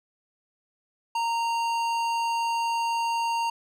sine tone with tanh clipping, 926 Hz, A#5, 12 cents flat, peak -26 dBFS, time 1.15-3.5 s, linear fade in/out 5 ms, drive 16 dB, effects none

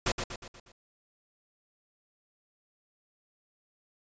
pink noise with echo, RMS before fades -27 dBFS, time 0.06-0.12 s, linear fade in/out 5 ms, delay 120 ms, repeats 5, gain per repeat -6 dB, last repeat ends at 0.72 s, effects resampled to 16000 Hz

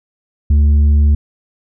triangle tone with tanh clipping, 73.42 Hz, D2, in tune, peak -8 dBFS, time 0.5-1.15 s, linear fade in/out 5 ms, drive 9 dB, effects none

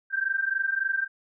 sine tone pair together, 1562.4 / 1586 Hz, G6 / G6, -6 / +20 cents, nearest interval unison, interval 26 cents, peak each -27 dBFS, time 0.1-1.08 s, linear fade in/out 50 ms, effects none

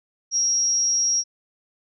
sine tone with amplitude modulation, 5630 Hz, F8, 13 cents sharp, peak -16 dBFS, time 0.31-1.24 s, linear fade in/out 50 ms, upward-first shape sine, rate 284 Hz, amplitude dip 45%, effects none

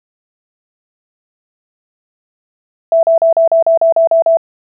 sine tone bursts, 660 Hz, E5, 2 cents sharp, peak -6 dBFS, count 10, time 2.92-4.371 s, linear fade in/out 2 ms, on 110 ms, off 39 ms, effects none

